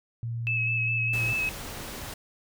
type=tone; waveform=sine; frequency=116.54 Hz; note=A#2; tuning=in tune; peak=-29 dBFS; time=0.23-1.33 s; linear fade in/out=0 ms
type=tone with vibrato; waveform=sine; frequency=2594 Hz; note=E7; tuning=28 cents flat; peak=-25 dBFS; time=0.47-1.49 s; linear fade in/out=0 ms; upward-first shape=square; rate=4.9 Hz; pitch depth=21 cents each way
type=noise; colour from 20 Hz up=pink; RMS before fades=-38 dBFS; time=1.13-2.14 s; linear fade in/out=5 ms
effects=none